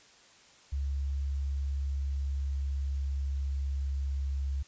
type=tone with pitch glide; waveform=sine; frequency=69.3 to 68.66 Hz; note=C#2 to C#2; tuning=0 to -16 cents; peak=-29 dBFS; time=0.72-4.63 s; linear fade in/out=10 ms; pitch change=-16 cents; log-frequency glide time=1.18-4.51 s; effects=white hiss -58 dBFS RMS until 4.67 s + resampled to 16000 Hz